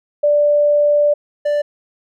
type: tone pair in turn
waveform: sine / triangle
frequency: 587.3 / 587.3 Hz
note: D5 / D5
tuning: 0 / 0 cents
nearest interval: unison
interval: 0 cents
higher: neither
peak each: -10 / -12 dBFS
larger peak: first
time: 0.23-1.14 / 1.45-1.62 s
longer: first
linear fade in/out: 10 ms
effects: none